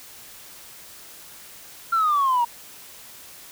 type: exponential sweep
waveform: sine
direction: down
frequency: 1385 to 932.3 Hz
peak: -16 dBFS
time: 1.92-2.45 s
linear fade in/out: 10 ms
effects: tanh soft clip ceiling -14 dBFS + white hiss -44 dBFS RMS until 3.51 s